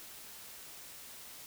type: silence
effects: white hiss -50 dBFS RMS until 1.46 s